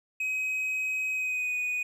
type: tone with pitch glide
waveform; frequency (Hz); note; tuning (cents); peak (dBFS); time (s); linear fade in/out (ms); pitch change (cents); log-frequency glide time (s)
triangle; 2532 to 2480; D#7 to D#7; +30 to -6; -26; 0.2-1.83; 5; -36; 1.12-1.57
effects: none